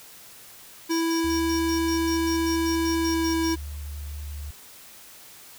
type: tone with pitch glide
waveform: square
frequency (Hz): 329.6 to 327.5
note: E4 to E4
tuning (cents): 0 to -11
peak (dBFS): -23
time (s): 0.89-3.56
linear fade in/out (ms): 20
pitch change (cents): -11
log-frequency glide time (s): 2.97-3.3
type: tone bursts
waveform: triangle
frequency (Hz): 5588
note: F8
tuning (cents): 0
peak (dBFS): -30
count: 14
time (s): 0.91-3.531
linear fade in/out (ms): 5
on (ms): 99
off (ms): 95
type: tone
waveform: sine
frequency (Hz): 73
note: D2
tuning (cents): -10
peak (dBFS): -32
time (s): 1.24-4.51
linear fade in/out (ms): 5
effects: white hiss -47 dBFS RMS until 5.58 s